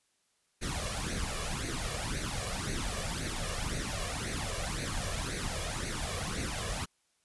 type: noise with flanger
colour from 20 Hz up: pink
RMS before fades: -35 dBFS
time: 0.61-6.86 s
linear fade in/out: 20 ms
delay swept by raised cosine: 0.47 to 1.77 ms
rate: 1.9 Hz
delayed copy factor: +0.7
effects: white hiss -74 dBFS RMS until 7.24 s + resampled to 24000 Hz